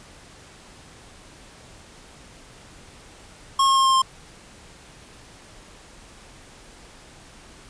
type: tone with pitch steps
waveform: square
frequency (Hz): 1084 / 1077.1 / 1070.3 / 1063.5 / 1056.8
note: C#6 / C6 / C6 / C6 / C6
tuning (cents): -39 / +50 / +39 / +28 / +17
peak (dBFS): -16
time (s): 3.59-4.02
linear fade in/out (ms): 5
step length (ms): 86
effects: pink hiss -47 dBFS RMS until 7.69 s + resampled to 22050 Hz